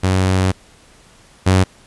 sawtooth tone pair in turn, 93.7 / 93.7 Hz, F#2 / F#2, +22 / +22 cents, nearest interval unison, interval 0 cents, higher neither, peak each -9 / -6 dBFS, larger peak second, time 0.03-0.52 / 1.46-1.64 s, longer first, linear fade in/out 10 ms, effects pink hiss -48 dBFS RMS until 1.86 s + resampled to 24000 Hz

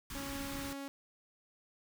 pink band-stop noise, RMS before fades -44 dBFS, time 0.1-0.73 s, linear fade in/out 2 ms, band 360 to 950 Hz, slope 48 dB/octave
sawtooth tone, 277.2 Hz, C#4, in tune, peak -37 dBFS, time 0.15-0.88 s, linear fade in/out 0 ms
effects none

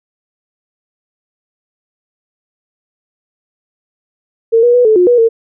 sine tone with pitch steps, 455.4 / 481.8 / 491.1 / 435.3 / 358.6 / 484.9 / 455.1 Hz, A#4 / B4 / B4 / A4 / F4 / B4 / A#4, -40 / -43 / -10 / -19 / +46 / -32 / -42 cents, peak -5 dBFS, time 4.52-5.29 s, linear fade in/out 20 ms, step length 110 ms, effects none

